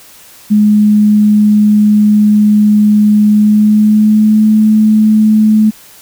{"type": "tone with pitch glide", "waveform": "sine", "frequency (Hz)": [210, 215.5], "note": ["G#3", "A3"], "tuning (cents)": [19, -36], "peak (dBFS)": -4, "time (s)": [0.5, 5.71], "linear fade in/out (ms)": 20, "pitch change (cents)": 45, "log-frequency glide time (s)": [3.28, 4.47], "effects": ["white hiss -38 dBFS RMS until 6.01 s"]}